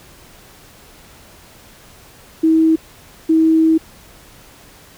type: tone bursts at uneven times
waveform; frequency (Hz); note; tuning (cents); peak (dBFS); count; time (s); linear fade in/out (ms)
sine; 321.1; E4; -45; -9; 2; 2.43-2.76 / 3.29-3.78; 10
effects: pink hiss -44 dBFS RMS until 4.97 s